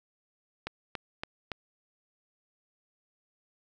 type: click train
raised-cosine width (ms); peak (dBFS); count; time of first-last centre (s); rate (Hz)
0.3; -18; 4; 0.67-1.517; 3.54
effects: none